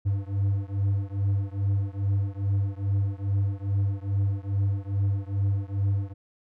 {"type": "beating tone pair", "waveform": "triangle", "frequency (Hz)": [98.1, 100.5], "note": ["G2", "G2"], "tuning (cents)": [2, 44], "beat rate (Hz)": 2.4, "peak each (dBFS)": [-24, -25], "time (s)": [0.05, 6.14], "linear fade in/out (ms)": 20, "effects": []}